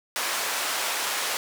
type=band-pass noise; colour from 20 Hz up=pink; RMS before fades=-28 dBFS; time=0.16-1.37 s; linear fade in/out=0 ms; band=790 to 14000 Hz; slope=12 dB/octave; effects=none

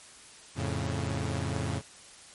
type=chord; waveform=sawtooth; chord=F augmented; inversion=none; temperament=equal; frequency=87.31 / 110 / 138.59 Hz; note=F2 / A2 / C#3; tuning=0 / 0 / 0 cents; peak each=-30 dBFS; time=0.55-1.82 s; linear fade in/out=50 ms; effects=white hiss -51 dBFS RMS until 2.34 s + MP3 48 kbps

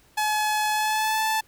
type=tone with pitch glide; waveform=sawtooth; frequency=852 to 876.5 Hz; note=G#5 to A5; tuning=+44 to -7 cents; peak=-18 dBFS; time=0.17-1.41 s; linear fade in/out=10 ms; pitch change=+49 cents; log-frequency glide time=0.72-1.23 s; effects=pink hiss -58 dBFS RMS until 1.47 s

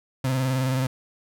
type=tone with vibrato; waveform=35% pulse; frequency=130.5 Hz; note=C3; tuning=4 cents flat; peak=-20 dBFS; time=0.24-0.87 s; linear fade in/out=5 ms; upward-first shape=square; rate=19 Hz; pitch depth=38 cents each way; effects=none

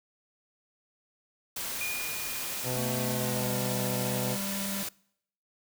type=noise; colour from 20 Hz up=white; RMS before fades=-35 dBFS; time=1.56-4.89 s; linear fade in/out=5 ms
type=tone with exponential decay; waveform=sine; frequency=2437 Hz; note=D#7; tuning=37 cents flat; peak=-31 dBFS; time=1.81-3.52 s; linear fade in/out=2 ms; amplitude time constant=370 ms
type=harmonic tone; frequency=125.9 Hz; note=B2; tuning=34 cents sharp; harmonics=1 / 2 / 3 / 4 / 5 / 6 / 7; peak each=-34 / -40 / -41 / -36 / -41 / -46 / -44 dBFS; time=2.63-4.38 s; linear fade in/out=50 ms
type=tone with pitch glide; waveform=square; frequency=224.2 to 197.45 Hz; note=A3 to G3; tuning=+33 to +13 cents; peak=-35 dBFS; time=2.77-4.83 s; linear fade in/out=0 ms; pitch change=-220 cents; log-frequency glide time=2.96-3.62 s
effects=noise-tail reverb RT60 0.7 s tail -25 dB re dry

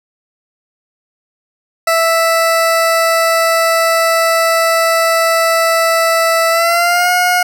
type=tone with pitch glide; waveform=20% pulse; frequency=659.3 to 719 Hz; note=E5 to F#5; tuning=0 to -50 cents; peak=-5 dBFS; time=1.87-7.43 s; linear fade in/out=5 ms; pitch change=+150 cents; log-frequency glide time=6.5-7.1 s; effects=none

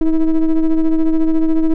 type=ring-modulated tone; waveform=triangle; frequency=163 Hz; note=E3; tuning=19 cents flat; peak=-5 dBFS; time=0.01-1.74 s; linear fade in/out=5 ms; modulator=156 Hz; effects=none

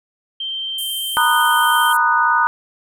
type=tone with vibrato; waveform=sine; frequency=3136 Hz; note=G7; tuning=in tune; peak=-22 dBFS; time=0.4-1.93 s; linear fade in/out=5 ms; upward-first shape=sine; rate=18 Hz; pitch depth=8 cents each way
type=band-pass noise; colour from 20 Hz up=white; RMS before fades=-29 dBFS; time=0.78-1.97 s; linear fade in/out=5 ms; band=8700 to 13000 Hz; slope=48 dB/octave
type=chord; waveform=sine; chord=B major seventh; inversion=third; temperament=just; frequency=926 / 987.8 / 1234.7 / 1481.6 Hz; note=A#5 / B5 / D#6 / F#6; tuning=-12 / 0 / -14 / +2 cents; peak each=-18 / -21 / -17 / -17 dBFS; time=1.17-2.47 s; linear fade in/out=0 ms
effects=none

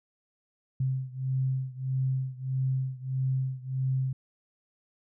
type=beating tone pair; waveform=sine; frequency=130.81 / 132.41 Hz; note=C3 / C3; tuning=0 / +21 cents; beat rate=1.6 Hz; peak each=-29 / -31 dBFS; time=0.8-4.13 s; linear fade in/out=5 ms; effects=none

